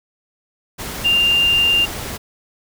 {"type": "tone in noise", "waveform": "sine", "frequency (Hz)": 2794, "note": "F7", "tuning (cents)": 0, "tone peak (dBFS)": -12, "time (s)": [1.04, 1.86], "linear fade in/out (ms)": 20, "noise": "pink", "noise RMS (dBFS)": -28, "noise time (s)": [0.78, 2.18], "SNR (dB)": 13, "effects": []}